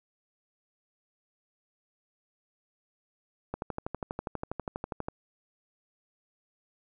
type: click train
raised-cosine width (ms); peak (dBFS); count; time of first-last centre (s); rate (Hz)
1; -19; 20; 3.54-5.085; 12.3
effects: none